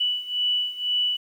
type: beating tone pair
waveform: sine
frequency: 2960 / 2962 Hz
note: F#7 / F#7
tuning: 0 / +1 cents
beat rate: 2 Hz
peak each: -27 / -24 dBFS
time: 0-1.17 s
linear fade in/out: 10 ms
effects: 9-bit

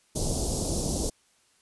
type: band-stop noise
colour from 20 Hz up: pink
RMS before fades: -28 dBFS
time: 0.15-1.1 s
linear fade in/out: 10 ms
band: 670 to 5000 Hz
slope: 24 dB/octave
effects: white hiss -65 dBFS RMS until 1.61 s + resampled to 24000 Hz

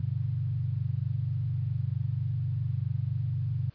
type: chord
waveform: sine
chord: G major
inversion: none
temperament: equal with one note detuned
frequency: 99.08 / 123.47 / 146.83 Hz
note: G2 / B2 / D3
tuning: +19 / 0 / 0 cents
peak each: -32 / -30 / -34 dBFS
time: 0-3.7 s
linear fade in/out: 5 ms
effects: pink hiss -63 dBFS RMS until 3.74 s + resampled to 11025 Hz

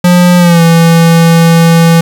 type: tone with pitch glide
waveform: square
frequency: 177.4 to 166.48 Hz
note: F3 to E3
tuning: +27 to +17 cents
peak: -3 dBFS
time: 0.04-2.01 s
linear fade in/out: 5 ms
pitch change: -110 cents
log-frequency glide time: 0.38-0.62 s
effects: 7-bit

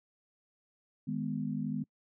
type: chord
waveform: sine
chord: G# minor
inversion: second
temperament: just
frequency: 155.74 / 207.7 / 249.2 Hz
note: D#3 / G#3 / B3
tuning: +2 / 0 / +16 cents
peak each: -37 / -36 / -36 dBFS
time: 1.07-1.84 s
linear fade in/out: 10 ms
effects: noise-tail reverb RT60 0.1 s tail -26 dB re dry

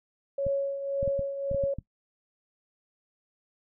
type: tone with tremolo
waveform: sine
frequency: 554.4 Hz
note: C#5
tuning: in tune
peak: -23 dBFS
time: 0.38-1.74 s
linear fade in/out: 5 ms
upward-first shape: triangle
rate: 1.8 Hz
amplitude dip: 65%
type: clicks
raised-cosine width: 5 ms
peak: -23 dBFS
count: 8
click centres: 0.466 / 1.029 / 1.077 / 1.193 / 1.514 / 1.546 / 1.638 / 1.786 s
effects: noise-tail reverb RT60 0.1 s tail -18 dB re dry

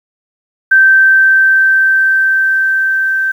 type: tone with level ramp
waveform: sine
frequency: 1556 Hz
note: G6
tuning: 13 cents flat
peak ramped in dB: -3 to -11 dBFS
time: 0.71-3.32 s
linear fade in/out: 10 ms
effects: 7-bit

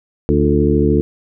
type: harmonic tone with a mistuned harmonic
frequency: 73.42 Hz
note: D2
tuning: in tune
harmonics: 1 / 2 / 3 / 4 / 5 / 6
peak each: -18 / -18 / -18 / -18 / -18 / -18 dBFS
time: 0.29-1.01 s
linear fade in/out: 0 ms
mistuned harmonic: 5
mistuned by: -48 cents
effects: none

